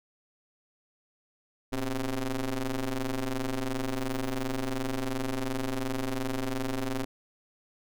sawtooth ring-modulated tone, 128.6 Hz, C3, 30 cents flat, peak -22 dBFS, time 1.72-7.05 s, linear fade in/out 10 ms, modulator 140 Hz, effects none

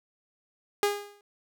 sawtooth tone with exponential decay, 408.9 Hz, G#4, 27 cents flat, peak -16 dBFS, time 0.83-1.21 s, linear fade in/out 1 ms, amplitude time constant 82 ms, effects none

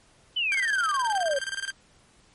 sine exponential sweep, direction down, 3076 to 532 Hz, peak -23 dBFS, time 0.36-1.39 s, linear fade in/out 10 ms
sawtooth tone with tremolo, 1579 Hz, G6, 12 cents sharp, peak -24 dBFS, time 0.52-1.71 s, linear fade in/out 0 ms, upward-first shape square, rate 19 Hz, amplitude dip 80%
effects pink hiss -59 dBFS RMS until 2.34 s + MP3 48 kbps

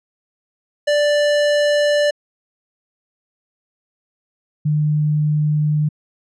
square / sine tone pair in turn, 587.3 / 150.87 Hz, D5 / D3, 0 / +47 cents, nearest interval 2 octaves, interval 2353 cents, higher first, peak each -14 dBFS, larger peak neither, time 0.87-2.11 / 4.65-5.89 s, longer neither, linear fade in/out 10 ms, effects low-pass 6000 Hz 12 dB/octave

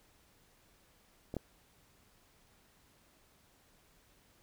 clicks, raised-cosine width 2 ms, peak -26 / -22 dBFS, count 2, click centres 1.341 / 1.367 s, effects pink hiss -67 dBFS RMS until 4.42 s

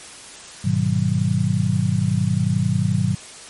sine chord, G# minor seventh, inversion none, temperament just, 103.83 / 124.59 / 155.74 / 186.89 Hz, G#2 / B2 / D#3 / F#3, 0 / +16 / +2 / +18 cents, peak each -22 dBFS, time 0.64-3.15 s, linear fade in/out 10 ms, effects white hiss -39 dBFS RMS until 3.49 s + MP3 48 kbps

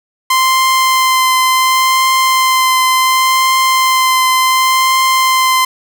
sawtooth tone with vibrato, 1040 Hz, C6, 11 cents flat, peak -5 dBFS, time 0.3-5.65 s, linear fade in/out 5 ms, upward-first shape triangle, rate 0.69 Hz, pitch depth 13 cents each way, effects none

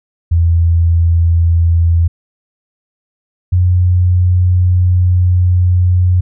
sine tone pair in turn, 84.1 / 90.06 Hz, E2 / F#2, +35 / -46 cents, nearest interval minor second, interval 119 cents, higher second, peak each -7 dBFS, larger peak neither, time 0.31-2.08 / 3.52-6.21 s, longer second, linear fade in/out 10 ms, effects none

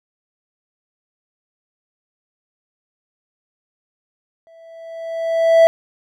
triangle tone with exponential growth, 659.3 Hz, E5, in tune, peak -3 dBFS, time 4.47-5.67 s, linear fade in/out 0 ms, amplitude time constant 260 ms, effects none

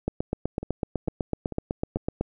two click trains, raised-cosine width 2 ms, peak -20 / -12 dBFS, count 4 / 18, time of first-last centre 0.63-1.969 / 0.08-2.21 s, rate 2.24 / 7.98 Hz, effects none

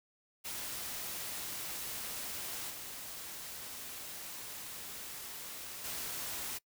white noise with level steps, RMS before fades -41 / -45 / -40 dBFS, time 0.44-6.59 s, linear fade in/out 20 ms, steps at 2.7 / 5.84 s, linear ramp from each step 5 ms, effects noise-tail reverb RT60 0.1 s tail -24 dB re dry

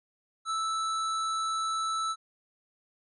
sine tone with hard clipping, 1316 Hz, E6, 3 cents flat, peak -30 dBFS, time 0.45-2.16 s, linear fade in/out 50 ms, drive 17 dB, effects resampled to 24000 Hz

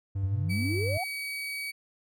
triangle tone, 98 Hz, G2, in tune, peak -26 dBFS, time 0.15-0.98 s, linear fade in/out 10 ms
sine exponential sweep, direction up, 82.41 to 784 Hz, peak -30 dBFS, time 0.23-1.04 s, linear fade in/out 5 ms
35% pulse tone with pitch glide, 2288 to 2268 Hz, D7 to C#7, -46 to +39 cents, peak -31 dBFS, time 0.49-1.72 s, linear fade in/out 20 ms, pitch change -15 cents, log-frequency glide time 0.86-0.98 s
effects none

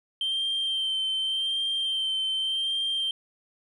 sine tone with vibrato, 3136 Hz, G7, in tune, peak -23 dBFS, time 0.21-3.11 s, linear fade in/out 2 ms, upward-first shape sine, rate 0.86 Hz, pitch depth 23 cents each way, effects tanh soft clip ceiling -23 dBFS

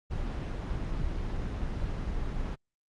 brown noise, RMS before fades -32 dBFS, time 0.1-2.56 s, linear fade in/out 20 ms, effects low-pass 5000 Hz 12 dB/octave + Opus 24 kbps

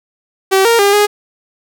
sawtooth tone with pitch steps, 384.3 / 464.5 / 402.3 / 414.1 Hz, G4 / A#4 / G4 / G#4, -34 / -6 / +45 / -5 cents, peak -4 dBFS, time 0.51-1.07 s, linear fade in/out 20 ms, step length 140 ms, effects none

